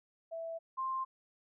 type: tone pair in turn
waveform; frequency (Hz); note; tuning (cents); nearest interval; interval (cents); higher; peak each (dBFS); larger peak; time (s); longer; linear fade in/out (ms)
sine; 659.3 / 1052.3; E5 / C6; 0 / +10; minor sixth; 810; second; -38 / -33; second; 0.31-0.59 / 0.77-1.05; neither; 20
effects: none